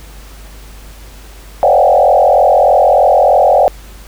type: tone with frequency modulation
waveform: sine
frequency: 659.3 Hz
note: E5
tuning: in tune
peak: -5 dBFS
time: 1.63-3.68 s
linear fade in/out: 0 ms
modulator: 43.2 Hz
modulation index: 3.1
effects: added 50 Hz sine -32 dBFS peak until 4.07 s + pink hiss -39 dBFS RMS until 4.07 s